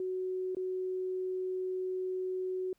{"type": "tone with dropouts", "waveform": "sine", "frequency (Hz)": 371.2, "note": "F#4", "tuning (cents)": 6, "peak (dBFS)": -32, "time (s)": [0, 2.73], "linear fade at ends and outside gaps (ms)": 2, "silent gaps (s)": [0.549, 0.568], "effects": ["pink hiss -75 dBFS RMS until 2.78 s"]}